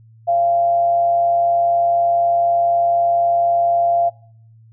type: tone with frequency modulation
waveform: sine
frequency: 688 Hz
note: F5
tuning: 26 cents flat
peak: -13 dBFS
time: 0.27-4.1 s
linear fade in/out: 20 ms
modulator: 134 Hz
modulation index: 0.2
effects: noise-tail reverb RT60 0.6 s tail -22 dB re dry + added 112 Hz sine -44 dBFS peak until 4.72 s